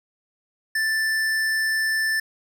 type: tone with hard clipping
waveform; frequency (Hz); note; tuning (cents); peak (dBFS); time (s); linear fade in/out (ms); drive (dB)
triangle; 1765; A6; +5; -22; 0.75-2.2; 5; 18
effects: none